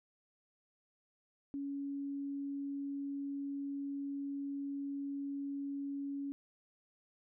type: tone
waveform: sine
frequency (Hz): 280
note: C#4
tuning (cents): +18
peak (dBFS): -37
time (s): 1.54-6.32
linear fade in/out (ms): 0
effects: none